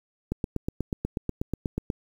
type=click train; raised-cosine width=3 ms; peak=-14 dBFS; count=14; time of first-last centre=0.32-1.902 s; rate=8.22 Hz; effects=8-bit